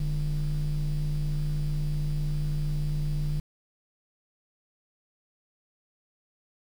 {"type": "ring-modulated tone", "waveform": "triangle", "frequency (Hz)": 88.8, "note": "F2", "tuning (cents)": 29, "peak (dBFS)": -19, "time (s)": [0, 3.4], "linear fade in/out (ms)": 5, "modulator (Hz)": 59.9, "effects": ["tanh soft clip ceiling -18 dBFS", "8-bit"]}